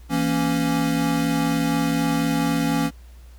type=chord; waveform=square; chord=A# diminished; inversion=second; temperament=equal with one note detuned; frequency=166.92 / 233.1 / 277.2 Hz; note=E3 / A#3 / C#4; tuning=+22 / 0 / 0 cents; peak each=-25 / -26 / -23 dBFS; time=0.09-2.91 s; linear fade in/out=50 ms; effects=added 60 Hz sine -41 dBFS peak until 3.38 s + pink hiss -56 dBFS RMS until 3.38 s